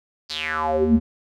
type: tone with band-pass filter sweep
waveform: square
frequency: 78.5 Hz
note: D#2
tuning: 16 cents sharp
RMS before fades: -21 dBFS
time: 0.29-1 s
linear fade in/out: 20 ms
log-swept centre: 4800 to 170 Hz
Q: 6.3
effects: none